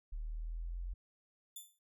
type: linear sweep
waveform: sine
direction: up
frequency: 37.5 to 44.85 Hz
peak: -38 dBFS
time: 0.12-0.94 s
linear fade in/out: 10 ms
type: tone with exponential decay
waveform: 5% pulse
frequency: 3520 Hz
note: A7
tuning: in tune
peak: -35 dBFS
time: 1.56-1.79 s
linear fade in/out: 5 ms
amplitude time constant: 48 ms
effects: none